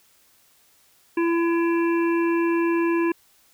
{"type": "harmonic tone", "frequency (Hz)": 337, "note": "E4", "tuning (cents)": 38, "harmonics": [1, 3, 5, 7, 8], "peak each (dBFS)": [-19, -29, -33, -36, -37], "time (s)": [1.17, 3.12], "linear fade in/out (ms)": 5, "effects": ["white hiss -59 dBFS RMS until 3.53 s"]}